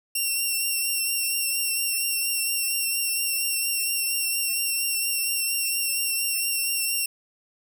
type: tone with vibrato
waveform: 5% pulse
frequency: 2737 Hz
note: F7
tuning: 36 cents flat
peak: -15 dBFS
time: 0.15-7.06 s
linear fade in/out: 5 ms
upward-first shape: triangle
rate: 4.3 Hz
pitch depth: 27 cents each way
effects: none